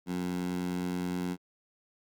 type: tone with high-pass filter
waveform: 15% pulse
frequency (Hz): 89.7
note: F2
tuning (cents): +47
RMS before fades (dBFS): -33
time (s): 0.06-1.37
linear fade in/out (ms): 50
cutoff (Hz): 200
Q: 2.5
effects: Opus 48 kbps